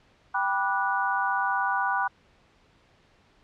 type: chord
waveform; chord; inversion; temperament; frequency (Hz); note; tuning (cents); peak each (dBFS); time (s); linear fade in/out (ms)
sine; G major seventh; none; just; 784 / 980 / 1176 / 1470; G5 / B5 / D6 / F#6; 0 / -14 / +2 / -12; -29 / -28 / -31 / -28; 0.34-2.08; 10
effects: pink hiss -61 dBFS RMS until 3.43 s + low-pass 4000 Hz 12 dB/octave